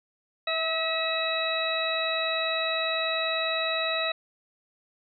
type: harmonic tone with a mistuned harmonic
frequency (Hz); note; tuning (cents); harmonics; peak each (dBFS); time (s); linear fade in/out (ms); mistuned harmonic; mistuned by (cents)
645; E5; -38; 1 / 2 / 3 / 4 / 6; -30 / -33 / -34 / -32 / -30; 0.47-4.12; 5; 1; +16
effects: none